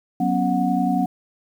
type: tone cluster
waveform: sine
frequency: 185.1 / 243.1 / 274.3 / 732 Hz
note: F#3 / B3 / C#4 / F#5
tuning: +1 / -27 / -18 / -19 cents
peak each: -23 dBFS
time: 0.2-1.06 s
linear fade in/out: 5 ms
effects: 8-bit